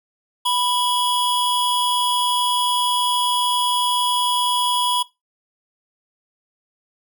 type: tone pair together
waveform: square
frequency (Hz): 987.8 / 3326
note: B5 / G#7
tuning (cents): 0 / +2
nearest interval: octave + major sixth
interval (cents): 2102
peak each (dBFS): -21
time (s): 0.45-5.03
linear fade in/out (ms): 10
effects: noise-tail reverb RT60 0.2 s tail -18 dB re dry